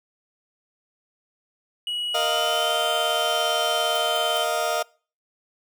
triangle tone with pitch glide, 2915 to 3088 Hz, F#7 to G7, -26 to -27 cents, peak -24 dBFS, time 1.87-4.44 s, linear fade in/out 2 ms, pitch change +99 cents, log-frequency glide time 2.14-2.72 s
30% pulse chord, Bb suspended fourth, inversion none, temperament just, 466.2 / 621.6 / 699.2 Hz, Bb4 / Eb5 / F5, 0 / -2 / +2 cents, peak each -28 / -23 / -23 dBFS, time 2.14-4.83 s, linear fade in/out 10 ms
violet noise bursts, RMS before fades -36 dBFS, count 3, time 3.95-4.379 s, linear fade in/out 5 ms, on 23 ms, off 180 ms
effects noise-tail reverb RT60 0.4 s tail -25 dB re dry

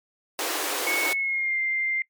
pink high-pass noise, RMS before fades -28 dBFS, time 0.39-1.13 s, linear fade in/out 0 ms, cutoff 290 Hz, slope 96 dB/octave
sine tone with pitch glide, 2210 to 2096 Hz, C#7 to C7, -6 to +2 cents, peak -23 dBFS, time 0.87-2.02 s, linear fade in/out 2 ms, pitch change -92 cents, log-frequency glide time 1.1-1.57 s
effects noise-tail reverb RT60 0.1 s tail -21 dB re dry + MP3 96 kbps

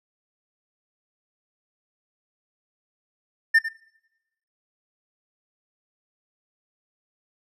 triangle tone with echo, 1798 Hz, A6, 37 cents sharp, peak -11 dBFS, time 3.54-3.59 s, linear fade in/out 10 ms, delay 100 ms, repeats 1, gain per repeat -12 dB, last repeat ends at 3.69 s, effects noise-tail reverb RT60 1.0 s tail -24 dB re dry + resampled to 32000 Hz

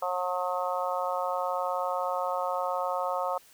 harmonic tone, 180.8 Hz, F#3, 40 cents flat, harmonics 3 / 4 / 5 / 6 / 7, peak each -32 / -33 / -34 / -35 / -35 dBFS, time 0.02-3.38 s, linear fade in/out 5 ms, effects white hiss -57 dBFS RMS until 3.53 s

